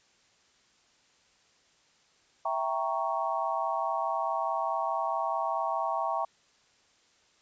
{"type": "chord", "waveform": "sine", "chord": "E diminished seventh", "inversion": "none", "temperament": "equal", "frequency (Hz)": [659.3, 784, 932.3, 1108.7], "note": ["E5", "G5", "Bb5", "Db6"], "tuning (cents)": [0, 0, 0, 0], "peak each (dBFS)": -33, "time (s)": [2.45, 6.25], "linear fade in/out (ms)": 5, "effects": ["white hiss -65 dBFS RMS until 7.41 s", "resampled to 16000 Hz"]}